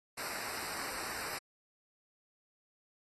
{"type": "noise with comb filter", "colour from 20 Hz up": "pink", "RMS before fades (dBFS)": -41, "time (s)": [0.17, 1.39], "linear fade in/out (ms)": 10, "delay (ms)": 0.3, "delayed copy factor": -0.9, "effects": ["AAC 32 kbps"]}